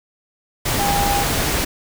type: tone in noise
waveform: sine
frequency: 805 Hz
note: G5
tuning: 46 cents sharp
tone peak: -19 dBFS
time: 0.79-1.24 s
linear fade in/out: 10 ms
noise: pink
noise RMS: -20 dBFS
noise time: 0.65-1.65 s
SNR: -2 dB
effects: none